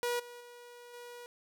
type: tone with level steps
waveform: sawtooth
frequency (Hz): 482.9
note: B4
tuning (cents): -39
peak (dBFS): -27 / -43 / -46 / -42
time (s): 0.03-1.26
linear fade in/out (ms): 0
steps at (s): 0.19 / 0.4 / 0.93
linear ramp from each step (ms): 10
effects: none